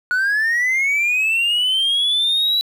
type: linear sweep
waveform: triangle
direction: up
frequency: 1452 to 3951 Hz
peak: -13 dBFS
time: 0.11-2.61 s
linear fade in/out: 0 ms
effects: tanh soft clip ceiling -9 dBFS + 8-bit